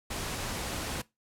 pink noise, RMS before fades -35 dBFS, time 0.1-1.02 s, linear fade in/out 10 ms, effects noise-tail reverb RT60 0.2 s tail -20 dB re dry + low-pass 12000 Hz 12 dB/octave

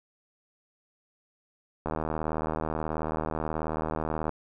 click train, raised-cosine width 1 ms, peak -16 dBFS, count 192, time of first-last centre 1.86-4.293 s, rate 78.5 Hz, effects none

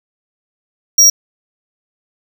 square tone, 5660 Hz, F8, 22 cents sharp, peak -5 dBFS, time 0.98-1.1 s, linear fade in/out 5 ms, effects none

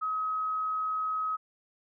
sine tone, 1272 Hz, D#6, 38 cents sharp, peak -28 dBFS, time 0.01-1.37 s, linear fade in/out 20 ms, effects none

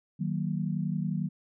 sine chord, D# minor, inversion none, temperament just, 155.56 / 186.68 / 233.3 Hz, D#3 / F#3 / A#3, 0 / +16 / +2 cents, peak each -31 / -31 / -36 dBFS, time 0.19-1.29 s, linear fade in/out 20 ms, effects none

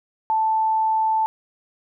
sine tone, 880 Hz, A5, in tune, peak -17 dBFS, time 0.3-1.26 s, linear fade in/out 0 ms, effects none

